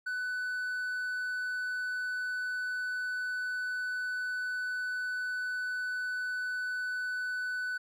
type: tone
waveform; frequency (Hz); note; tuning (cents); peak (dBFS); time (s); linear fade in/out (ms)
triangle; 1496; F#6; +19; -30; 0.06-7.78; 10
effects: none